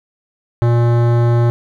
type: tone with hard clipping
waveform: sine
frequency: 118.6 Hz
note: A#2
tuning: 30 cents sharp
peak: -12 dBFS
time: 0.62-1.5 s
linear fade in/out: 0 ms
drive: 17 dB
effects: none